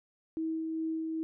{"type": "tone with tremolo", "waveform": "sine", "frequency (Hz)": 321.4, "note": "E4", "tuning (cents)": -44, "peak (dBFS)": -30, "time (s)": [0.37, 1.23], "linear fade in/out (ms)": 0, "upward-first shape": "sine", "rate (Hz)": 2.5, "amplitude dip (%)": 25, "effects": []}